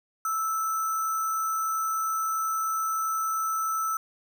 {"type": "tone with sample-and-hold", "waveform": "sine", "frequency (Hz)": 1318.5, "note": "E6", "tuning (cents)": 0, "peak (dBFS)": -25, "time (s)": [0.25, 3.97], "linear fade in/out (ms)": 2, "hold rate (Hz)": 7350, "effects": []}